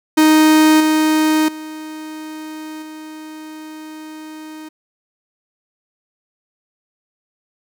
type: tone with level steps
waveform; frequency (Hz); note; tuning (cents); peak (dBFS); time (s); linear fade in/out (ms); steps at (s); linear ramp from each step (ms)
45% pulse; 311.1; D#4; 0; -8 / -12 / -28 / -31; 0.17-4.69; 10; 0.8 / 1.48 / 2.82; 5
effects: none